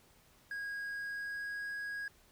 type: tone with pitch glide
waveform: triangle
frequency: 1641 to 1650.5 Hz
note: G#6 to G#6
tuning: -21 to -11 cents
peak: -36 dBFS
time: 0.51-2.08 s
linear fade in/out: 2 ms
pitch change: +10 cents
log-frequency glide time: 1-1.57 s
effects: pink hiss -65 dBFS RMS until 2.31 s